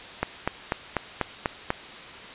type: click train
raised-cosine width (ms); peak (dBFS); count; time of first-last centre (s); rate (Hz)
0.5; -8; 7; 0.23-1.704; 4.07
effects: white hiss -41 dBFS RMS until 2.34 s + resampled to 8000 Hz